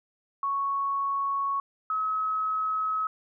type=tone pair in turn; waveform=sine; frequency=1108.7 / 1281.5 Hz; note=C#6 / E6; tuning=0 / -49 cents; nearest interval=minor third; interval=251 cents; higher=second; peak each=-25 dBFS; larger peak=neither; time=0.43-1.6 / 1.9-3.07 s; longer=neither; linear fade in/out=2 ms; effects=none